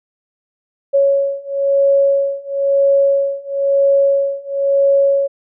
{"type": "beating tone pair", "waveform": "sine", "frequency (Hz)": [554.4, 555.4], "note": ["C#5", "C#5"], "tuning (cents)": [0, 3], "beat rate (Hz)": 1, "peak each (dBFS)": [-15, -14], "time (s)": [0.93, 5.28], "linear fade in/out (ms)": 20, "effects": []}